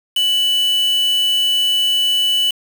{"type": "tone with quantisation", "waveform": "triangle", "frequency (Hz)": 2978, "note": "F#7", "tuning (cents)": 11, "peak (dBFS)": -12, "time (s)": [0.16, 2.51], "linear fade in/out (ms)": 5, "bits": 4, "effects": []}